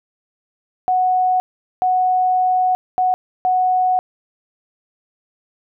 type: tone bursts at uneven times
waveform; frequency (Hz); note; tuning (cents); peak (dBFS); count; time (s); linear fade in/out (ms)
sine; 738; F#5; -5; -13; 4; 0.88-1.4 / 1.82-2.75 / 2.98-3.14 / 3.45-3.99; 0
effects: none